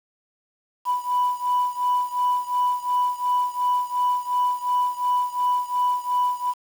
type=beating tone pair; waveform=sine; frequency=987.8 / 990.6 Hz; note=B5 / B5; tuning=0 / +5 cents; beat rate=2.8 Hz; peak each=-21 / -23 dBFS; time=0.85-6.54 s; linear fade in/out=50 ms; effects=tanh soft clip ceiling -15 dBFS + 7-bit